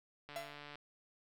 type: click train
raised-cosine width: 0.3 ms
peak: -34 dBFS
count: 69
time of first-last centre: 0.29-0.756 s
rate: 146 Hz
type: tone with exponential decay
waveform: 45% pulse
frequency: 677 Hz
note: E5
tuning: 46 cents sharp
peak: -38 dBFS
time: 0.36-0.63 s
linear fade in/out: 1 ms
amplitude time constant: 58 ms
effects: none